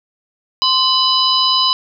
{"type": "harmonic tone with a mistuned harmonic", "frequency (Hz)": 996, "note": "B5", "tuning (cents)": 14, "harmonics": [1, 3, 4, 5], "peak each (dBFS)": [-17, -17, -17, -17], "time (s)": [0.62, 1.73], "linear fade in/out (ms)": 0, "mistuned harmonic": 1, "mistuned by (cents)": 79, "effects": []}